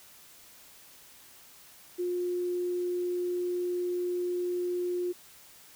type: tone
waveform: sine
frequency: 355.9 Hz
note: F4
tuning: 33 cents sharp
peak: -28 dBFS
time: 1.98-5.13 s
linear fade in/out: 20 ms
effects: white hiss -54 dBFS RMS until 5.75 s